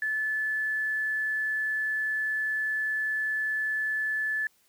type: tone with quantisation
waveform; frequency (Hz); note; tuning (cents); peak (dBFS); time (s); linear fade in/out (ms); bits
sine; 1735; A6; -25; -26; 0.02-4.47; 2; 9
effects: white hiss -66 dBFS RMS until 4.68 s